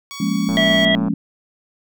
10% pulse tone, 1123 Hz, C#6, 22 cents sharp, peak -22 dBFS, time 0.11-0.85 s, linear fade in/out 0 ms
sine chord, Bb minor seventh, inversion second, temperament equal, 174.61 / 207.7 / 233.1 / 277.2 Hz, F3 / Ab3 / Bb3 / Db4, 0 / 0 / 0 / 0 cents, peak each -23 / -20 / -25 / -23 dBFS, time 0.2-1.14 s, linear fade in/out 5 ms
click train, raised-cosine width 1 ms, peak -16 dBFS, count 68, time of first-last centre 0.49-1.083 s, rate 113 Hz
harmonic tone, 653 Hz, E5, 17 cents flat, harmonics 1 / 3 / 5, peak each -18 / -18 / -18 dBFS, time 0.57-0.95 s, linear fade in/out 0 ms
effects none

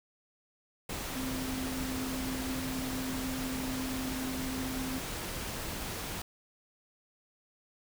sine tone in noise, 260 Hz, C4, 11 cents flat, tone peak -35 dBFS, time 1.15-4.99 s, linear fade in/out 5 ms, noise pink, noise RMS -38 dBFS, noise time 0.89-6.22 s, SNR 0 dB, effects none

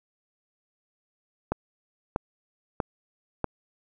click train, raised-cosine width 1 ms, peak -11 dBFS, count 4, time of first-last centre 1.52-3.443 s, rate 1.56 Hz, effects none

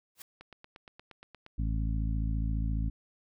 white noise with exponential growth, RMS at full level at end -41 dBFS, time 0.15-0.22 s, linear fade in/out 2 ms, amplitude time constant 15 ms
click train, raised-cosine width 0.3 ms, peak -32 dBFS, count 10, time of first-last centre 0.41-1.464 s, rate 8.54 Hz
harmonic tone, 54.6 Hz, A1, 13 cents flat, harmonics 1 / 2 / 3 / 4 / 5, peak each -29 / -35 / -39 / -41 / -43 dBFS, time 1.58-2.9 s, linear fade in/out 10 ms
effects none

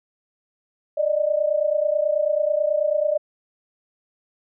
sine tone pair together, 587.3 / 616.5 Hz, D5 / D#5, 0 / -16 cents, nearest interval minor second, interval 84 cents, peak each -21 dBFS, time 0.97-3.18 s, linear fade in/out 10 ms, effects none

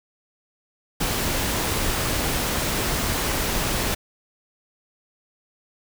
pink noise, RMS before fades -24 dBFS, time 1-3.95 s, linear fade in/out 10 ms, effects none

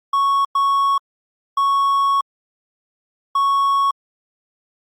triangle tone bursts at uneven times, 1108 Hz, C#6, 1 cent flat, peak -12 dBFS, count 4, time 0.13-0.45 / 0.55-0.98 / 1.57-2.21 / 3.35-3.91 s, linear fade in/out 5 ms, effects Opus 48 kbps

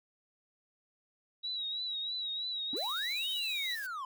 sine tone with vibrato, 3861 Hz, B7, 40 cents flat, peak -34 dBFS, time 1.43-3.76 s, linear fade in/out 20 ms, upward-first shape triangle, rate 3.1 Hz, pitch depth 72 cents each way
triangle linear two-way sweep, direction up then down, 229.6 to 3116 to 1000 Hz, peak -35 dBFS, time 2.73-4.05 s, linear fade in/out 2 ms, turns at 3.3 s
blue noise with tremolo, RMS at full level -47 dBFS, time 2.76-3.87 s, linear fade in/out 10 ms, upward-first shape sine, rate 15 Hz, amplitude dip 30%
effects none

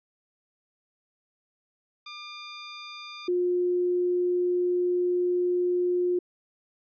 5% pulse / sine tone pair in turn, 1200 / 356.8 Hz, D6 / F4, +37 / +37 cents, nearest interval octave + major sixth, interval 2100 cents, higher first, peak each -23 / -22 dBFS, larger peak second, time 2.06-3.28 / 3.28-6.19 s, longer second, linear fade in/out 5 ms, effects resampled to 11025 Hz

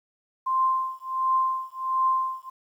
sine tone with tremolo, 1046.5 Hz, C6, in tune, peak -18 dBFS, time 0.46-2.5 s, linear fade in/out 10 ms, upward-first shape triangle, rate 1.4 Hz, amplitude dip 100%, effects 10-bit

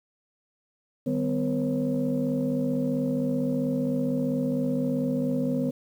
sine tone cluster, 152.9 / 195.9 / 251.4 / 477.6 / 542 Hz, D#3 / G3 / B3 / A#4 / C#5, -30 / -1 / +31 / +42 / -39 cents, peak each -31 / -33 / -25 / -34 / -32 dBFS, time 1.06-5.71 s, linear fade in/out 10 ms, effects tanh soft clip ceiling -15 dBFS + 9-bit

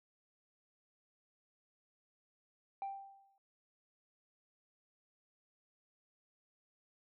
sine tone with exponential decay, 786 Hz, G5, 4 cents sharp, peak -34 dBFS, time 2.82-3.38 s, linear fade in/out 1 ms, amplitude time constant 120 ms, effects noise-tail reverb RT60 0.2 s tail -25 dB re dry + tanh soft clip ceiling -36 dBFS

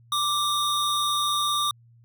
square tone pair together, 1174.7 / 3722 Hz, D6 / A#7, 0 / -3 cents, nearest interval octave + minor sixth, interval 1997 cents, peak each -25 / -27 dBFS, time 0.12-1.71 s, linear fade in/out 2 ms, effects added 117 Hz sine -52 dBFS peak until 2.04 s

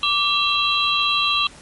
sine tone cluster, 1167 / 2716 / 3245 / 3959 Hz, D6 / F7 / G#7 / B7, -11 / -49 / -41 / +3 cents, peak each -22 dBFS, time 0.03-1.47 s, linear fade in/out 2 ms, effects pink hiss -44 dBFS RMS until 1.61 s + MP3 48 kbps

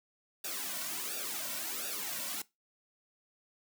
white noise with flanger, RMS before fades -38 dBFS, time 0.44-2.42 s, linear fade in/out 5 ms, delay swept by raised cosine 0.95 to 2.45 ms, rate 1.4 Hz, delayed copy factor -0.85, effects noise-tail reverb RT60 0.2 s tail -20 dB re dry + high-pass 200 Hz 12 dB/octave

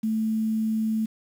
sine tone, 220 Hz, A3, in tune, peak -22 dBFS, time 0.03-1.06 s, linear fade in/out 10 ms, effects 8-bit

